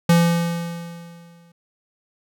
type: tone with exponential decay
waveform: square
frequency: 170 Hz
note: F3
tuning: 46 cents flat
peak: -11 dBFS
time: 0.09-1.52 s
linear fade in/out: 5 ms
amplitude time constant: 310 ms
effects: none